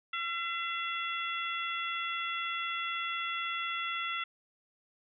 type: harmonic tone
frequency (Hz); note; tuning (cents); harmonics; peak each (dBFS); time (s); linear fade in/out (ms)
678; E5; +49; 2 / 3 / 4 / 5; -36 / -38 / -39 / -40; 0.13-4.24; 5
effects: none